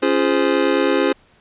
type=chord; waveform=square; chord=Db major seventh; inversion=none; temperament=just; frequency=277.2 / 346.5 / 415.8 / 519.7 Hz; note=Db4 / F4 / Ab4 / C5; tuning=0 / -14 / +2 / -12 cents; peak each=-21 dBFS; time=0.02-1.13 s; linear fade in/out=10 ms; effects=pink hiss -54 dBFS RMS until 1.4 s + resampled to 8000 Hz